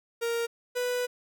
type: tone pair in turn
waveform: 45% pulse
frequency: 466.2 / 493.9 Hz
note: A#4 / B4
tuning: 0 / 0 cents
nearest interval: minor second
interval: 100 cents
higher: second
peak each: -27 dBFS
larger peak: neither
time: 0.21-0.47 / 0.75-1.07 s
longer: second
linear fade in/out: 20 ms
effects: none